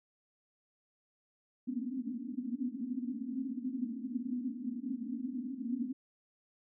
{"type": "band-pass noise", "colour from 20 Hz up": "white", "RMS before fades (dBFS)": -38, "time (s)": [1.67, 5.93], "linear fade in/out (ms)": 5, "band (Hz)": [230, 270], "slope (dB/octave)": 96, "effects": []}